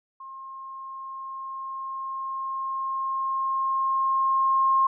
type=tone with level ramp; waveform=sine; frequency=1068 Hz; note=C6; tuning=35 cents sharp; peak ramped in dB=-38 to -17 dBFS; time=0.2-4.87 s; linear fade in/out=5 ms; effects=none